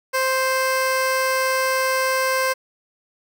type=tone; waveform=15% pulse; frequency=523.3 Hz; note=C5; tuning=in tune; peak=-12 dBFS; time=0.13-2.54 s; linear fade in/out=20 ms; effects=none